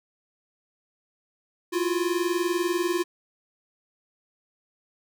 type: tone pair together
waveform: square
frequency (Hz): 340 / 360.2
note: F4 / F#4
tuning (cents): -46 / -46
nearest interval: minor second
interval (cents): 100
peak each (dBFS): -27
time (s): 1.72-3.04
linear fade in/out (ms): 20
effects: none